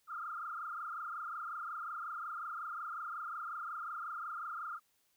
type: tone with frequency modulation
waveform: sine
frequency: 1306 Hz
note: E6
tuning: 17 cents flat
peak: -39 dBFS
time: 0.07-4.8 s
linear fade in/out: 50 ms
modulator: 25.5 Hz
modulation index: 4.1
effects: white hiss -75 dBFS RMS until 5.16 s